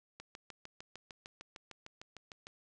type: click train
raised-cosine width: 0.2 ms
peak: -30 dBFS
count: 16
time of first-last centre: 0.2-2.469 s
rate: 6.61 Hz
effects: resampled to 24000 Hz + 11-bit